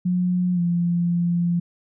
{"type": "tone with pitch glide", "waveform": "sine", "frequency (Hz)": [180, 172.87], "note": ["F#3", "F3"], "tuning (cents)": [-47, -17], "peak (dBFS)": -18, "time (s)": [0.05, 1.6], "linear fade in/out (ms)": 10, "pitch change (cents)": -70, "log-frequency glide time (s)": [0.54, 0.6], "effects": []}